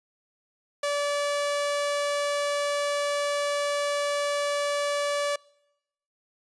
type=tone; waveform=sawtooth; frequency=577 Hz; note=D5; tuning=31 cents flat; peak=-21 dBFS; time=0.83-5.36 s; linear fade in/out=5 ms; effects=noise-tail reverb RT60 0.9 s tail -26 dB re dry + resampled to 22050 Hz